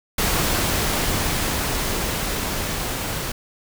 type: noise with level ramp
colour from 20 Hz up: pink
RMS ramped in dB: -20 to -27 dBFS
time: 0.18-3.32 s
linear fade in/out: 5 ms
effects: none